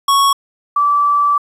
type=tone pair in turn; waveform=square / sine; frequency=1108.7 / 1159.5 Hz; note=C#6 / D6; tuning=0 / -22 cents; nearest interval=minor second; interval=78 cents; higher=second; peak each=-10 dBFS; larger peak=neither; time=0.08-0.33 / 0.76-1.38 s; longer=second; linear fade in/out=5 ms; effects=resampled to 32000 Hz + 8-bit